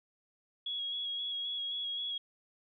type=tone with vibrato; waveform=sine; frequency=3329 Hz; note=G#7; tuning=3 cents sharp; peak=-34 dBFS; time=0.66-2.18 s; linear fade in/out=5 ms; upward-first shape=square; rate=3.8 Hz; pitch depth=16 cents each way; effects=none